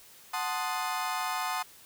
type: chord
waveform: 35% pulse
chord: F# diminished seventh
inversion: none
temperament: equal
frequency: 740 / 880 / 1046.5 / 1244.5 Hz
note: F#5 / A5 / C6 / Eb6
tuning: 0 / 0 / 0 / 0 cents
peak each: -34 dBFS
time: 0.33-1.63 s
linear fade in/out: 10 ms
effects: white hiss -54 dBFS RMS until 1.85 s